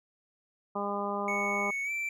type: harmonic tone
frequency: 202.4 Hz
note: G#3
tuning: 44 cents flat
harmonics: 1 / 2 / 3 / 4 / 5 / 6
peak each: -37 / -37 / -37 / -37 / -37 / -37 dBFS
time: 0.75-1.71 s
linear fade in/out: 10 ms
type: tone with pitch glide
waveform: triangle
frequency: 2217 to 2338 Hz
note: C#7 to D7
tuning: 0 to -8 cents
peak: -29 dBFS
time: 1.28-2.09 s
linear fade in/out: 2 ms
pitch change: +92 cents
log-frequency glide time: 1.84-1.91 s
effects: none